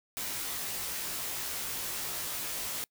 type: noise with comb filter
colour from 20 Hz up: white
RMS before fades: -36 dBFS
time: 0.17-2.84 s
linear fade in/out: 0 ms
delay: 17 ms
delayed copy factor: -0.9
effects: noise-tail reverb RT60 0.1 s tail -26 dB re dry